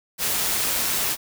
white noise with amplitude modulation, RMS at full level -22 dBFS, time 0.18-1.17 s, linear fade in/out 50 ms, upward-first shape sine, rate 186 Hz, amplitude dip 35%, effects none

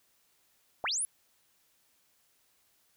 sine linear sweep, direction up, 531 to 11175 Hz, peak -29 dBFS, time 0.84-1.05 s, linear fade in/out 0 ms, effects white hiss -70 dBFS RMS until 2.96 s

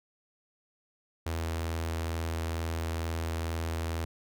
sawtooth tone with notch filter, 82.2 Hz, E2, 4 cents flat, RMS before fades -33 dBFS, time 1.26-4.05 s, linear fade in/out 5 ms, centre 180 Hz, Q 1.5, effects none

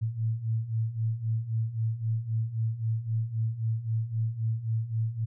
sine beating tone pair, 110 / 113.8 Hz, A2 / A#2, 0 / -41 cents, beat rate 3.8 Hz, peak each -32 / -28 dBFS, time 0.01-5.26 s, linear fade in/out 20 ms, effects none

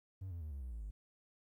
triangle tone with pitch steps, 95 / 85.62 / 77.16 / 69.54 / 62.68 / 56.49 / 50.91 Hz, F#2 / F2 / D#2 / C#2 / B1 / A1 / G#1, +46 / -34 / -14 / +6 / +26 / +46 / -34 cents, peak -39 dBFS, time 0.21-0.91 s, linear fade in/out 10 ms, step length 100 ms, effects tanh soft clip ceiling -35 dBFS + 13-bit

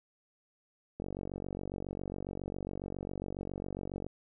click train, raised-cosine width 2 ms, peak -25 dBFS, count 146, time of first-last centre 1-4.066 s, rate 47.3 Hz, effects none

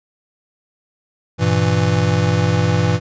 square chord, E diminished, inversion first, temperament just, 98.89 / 118.67 / 164.81 Hz, G2 / Bb2 / E3, +16 / +31 / 0 cents, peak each -19 dBFS, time 1.38-3 s, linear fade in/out 50 ms, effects resampled to 16000 Hz

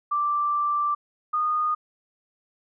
sine tone pair in turn, 1174.7 / 1229.1 Hz, D6 / D#6, 0 / -22 cents, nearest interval minor second, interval 78 cents, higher second, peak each -21 dBFS, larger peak neither, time 0.11-0.95 / 1.33-1.75 s, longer first, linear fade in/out 10 ms, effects none

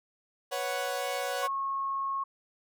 sawtooth chord, B suspended second, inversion none, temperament equal, 493.9 / 554.4 / 740 Hz, B4 / C#5 / F#5, 0 / 0 / 0 cents, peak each -33 / -30 / -31 dBFS, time 0.51-1.48 s, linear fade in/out 20 ms
sine tone, 1091 Hz, C#6, 28 cents flat, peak -29 dBFS, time 1.42-2.24 s, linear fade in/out 10 ms
effects none

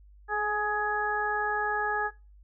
harmonic tone with a mistuned harmonic, 418.5 Hz, G#4, 13 cents sharp, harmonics 1 / 2 / 3 / 4, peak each -34 / -30 / -34 / -30 dBFS, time 0.28-2.11 s, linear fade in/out 50 ms, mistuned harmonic 1, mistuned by +18 cents, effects noise-tail reverb RT60 0.3 s tail -22 dB re dry + added 50 Hz sine -51 dBFS peak until 2.43 s

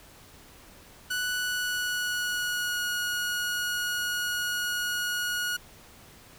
sawtooth tone with pitch glide, 1480 to 1449.5 Hz, F#6 to F#6, 0 to -36 cents, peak -24 dBFS, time 1.1-5.57 s, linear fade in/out 10 ms, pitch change -36 cents, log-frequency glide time 1.33-2.84 s, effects pink hiss -52 dBFS RMS until 6.38 s

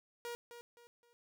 sawtooth tone with echo, 475.2 Hz, A#4, 33 cents sharp, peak -37 dBFS, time 0.25-0.35 s, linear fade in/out 0 ms, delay 260 ms, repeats 3, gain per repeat -9 dB, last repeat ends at 1.13 s, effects none

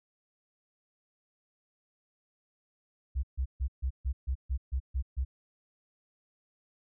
sine tone bursts, 65.41 Hz, C2, in tune, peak -27 dBFS, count 10, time 3.15-5.25 s, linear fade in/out 20 ms, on 84 ms, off 140 ms, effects none

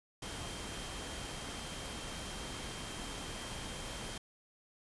sine tone in noise, 3167 Hz, G7, 17 cents sharp, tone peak -51 dBFS, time 0.22-4.18 s, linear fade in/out 5 ms, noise pink, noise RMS -43 dBFS, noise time 0.22-4.18 s, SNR -11 dB, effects resampled to 24000 Hz

